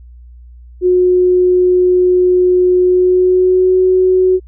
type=tone with pitch glide; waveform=sine; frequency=362.9 to 370.7 Hz; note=F#4 to F#4; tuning=-34 to +3 cents; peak=-7 dBFS; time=0.81-4.4 s; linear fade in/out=50 ms; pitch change=+37 cents; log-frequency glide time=2.8-3.78 s; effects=added 60 Hz sine -34 dBFS peak until 4.47 s